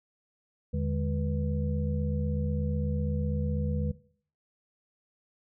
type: tone cluster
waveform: sine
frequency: 80.9 / 149.2 / 205.2 / 490.4 Hz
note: E2 / D3 / G#3 / B4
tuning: -32 / +28 / -21 / -12 cents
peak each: -30 / -32 / -34 / -39 dBFS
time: 0.73-3.92 s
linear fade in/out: 10 ms
effects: noise-tail reverb RT60 0.5 s tail -17 dB re dry